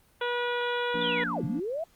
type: harmonic tone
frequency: 484.5 Hz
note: B4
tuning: 33 cents flat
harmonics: 1 / 2 / 3 / 4 / 5 / 6 / 7 / 8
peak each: -30 / -33 / -33 / -41 / -41 / -43 / -38 / -48 dBFS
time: 0.21-1.24 s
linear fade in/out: 5 ms
type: chord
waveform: triangle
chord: Bb major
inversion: second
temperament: equal with one note detuned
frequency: 174.61 / 233.1 / 290.6 Hz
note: F3 / Bb3 / D4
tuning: 0 / 0 / -18 cents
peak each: -35 dBFS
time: 0.94-1.6 s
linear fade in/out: 5 ms
type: linear two-way sweep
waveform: sine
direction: down then up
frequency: 3600 to 116.54 to 686 Hz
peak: -29 dBFS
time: 1.01-1.84 s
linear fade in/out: 5 ms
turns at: 1.44 s
effects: pink hiss -63 dBFS RMS until 1.95 s + Opus 32 kbps